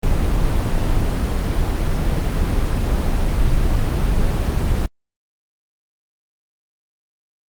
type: noise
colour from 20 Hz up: brown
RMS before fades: -17 dBFS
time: 0.03-4.86 s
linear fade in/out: 2 ms
effects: Opus 24 kbps